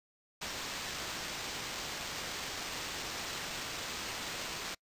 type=noise with sample-and-hold; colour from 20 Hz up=white; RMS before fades=-40 dBFS; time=0.41-4.75 s; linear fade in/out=10 ms; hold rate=11025 Hz; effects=noise-tail reverb RT60 0.1 s tail -26 dB re dry + resampled to 32000 Hz